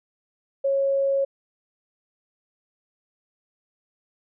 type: tone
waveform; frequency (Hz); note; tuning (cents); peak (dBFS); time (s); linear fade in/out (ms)
sine; 549; C#5; -17; -19; 0.64-1.25; 10
effects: none